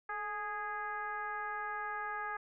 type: tone with frequency modulation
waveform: sine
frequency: 1245 Hz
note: D#6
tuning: 1 cent sharp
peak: -36 dBFS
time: 0.09-2.37 s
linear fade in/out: 5 ms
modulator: 408 Hz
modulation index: 1.4
effects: none